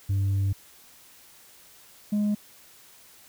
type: tone pair in turn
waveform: sine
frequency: 98.1 / 207.9 Hz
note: G2 / G#3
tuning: +2 / +2 cents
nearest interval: octave + minor second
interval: 1300 cents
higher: second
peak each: -19 dBFS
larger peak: neither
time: 0.09-0.53 / 2.12-2.35 s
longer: first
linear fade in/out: 10 ms
effects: tanh soft clip ceiling -21 dBFS + white hiss -53 dBFS RMS until 3.28 s